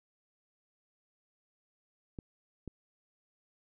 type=clicks; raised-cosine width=3 ms; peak=-28 dBFS; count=2; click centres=2.188 / 2.677 s; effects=none